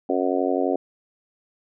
harmonic tone, 91.7 Hz, F#2, 15 cents flat, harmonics 3 / 4 / 5 / 6 / 7 / 8, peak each -25 / -26 / -27 / -28 / -28 / -29 dBFS, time 0.09-0.76 s, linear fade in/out 5 ms, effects none

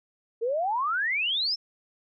sine exponential sweep, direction up, 440 to 5440 Hz, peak -24 dBFS, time 0.41-1.56 s, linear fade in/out 20 ms, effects none

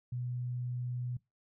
sine tone, 123.47 Hz, B2, in tune, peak -34 dBFS, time 0.12-1.17 s, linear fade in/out 5 ms, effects noise-tail reverb RT60 0.2 s tail -21 dB re dry

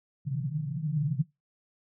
white band-pass noise, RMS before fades -30 dBFS, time 0.25-1.23 s, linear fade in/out 20 ms, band 130 to 160 Hz, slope 96 dB/octave, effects noise-tail reverb RT60 0.2 s tail -21 dB re dry

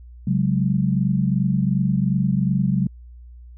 sine chord, C# suspended fourth, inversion none, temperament equal with one note detuned, 136.45 / 185 / 207.7 Hz, C#3 / F#3 / G#3, -27 / 0 / 0 cents, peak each -21 / -20 / -24 dBFS, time 0.27-2.87 s, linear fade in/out 5 ms, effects added 60 Hz sine -39 dBFS peak until 3.57 s

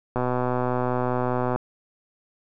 click train, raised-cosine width 1 ms, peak -11 dBFS, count 176, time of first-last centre 0.16-1.56 s, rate 125 Hz, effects none

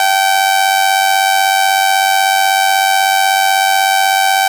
sawtooth tone with amplitude modulation, 771 Hz, G5, 29 cents flat, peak -3 dBFS, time 0-4.48 s, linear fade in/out 2 ms, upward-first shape sine, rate 96.2 Hz, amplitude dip 60%, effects none

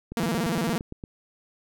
click train, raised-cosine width 3 ms, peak -23 dBFS, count 9, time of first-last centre 0.12-1.038 s, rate 8.71 Hz
sawtooth tone with vibrato, 196.3 Hz, G3, 3 cents sharp, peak -20 dBFS, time 0.17-0.78 s, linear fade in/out 0 ms, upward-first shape square, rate 17 Hz, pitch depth 290 cents each way
effects none

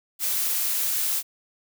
blue noise, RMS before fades -25 dBFS, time 0.19-1.23 s, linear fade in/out 50 ms, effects none

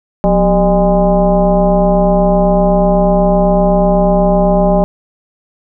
sine tone with frequency modulation, 392 Hz, G4, in tune, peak -7 dBFS, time 0.24-4.84 s, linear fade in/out 0 ms, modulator 213 Hz, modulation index 1.9, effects none

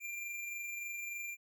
square tone with amplitude modulation, 2379 Hz, D7, 22 cents sharp, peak -39 dBFS, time 0-1.37 s, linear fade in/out 50 ms, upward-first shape sine, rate 23.4 Hz, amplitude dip 30%, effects none

